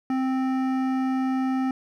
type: tone with hard clipping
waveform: sine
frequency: 261.6 Hz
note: C4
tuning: in tune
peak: -24 dBFS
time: 0.1-1.71 s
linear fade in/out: 2 ms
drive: 13 dB
effects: none